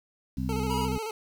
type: harmonic tone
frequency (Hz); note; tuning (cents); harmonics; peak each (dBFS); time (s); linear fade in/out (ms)
64.1; C2; -35; 1 / 2 / 3 / 4; -33 / -33 / -33 / -33; 0.37-0.98; 5
type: tone with vibrato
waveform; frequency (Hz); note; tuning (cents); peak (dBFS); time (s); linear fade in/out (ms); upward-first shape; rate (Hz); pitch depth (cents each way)
25% pulse; 437; A4; -12; -28; 0.49-1.11; 2; square; 14; 47
type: tone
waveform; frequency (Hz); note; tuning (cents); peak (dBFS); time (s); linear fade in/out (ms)
square; 963; B5; -44; -31; 0.69-0.87; 20
effects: 9-bit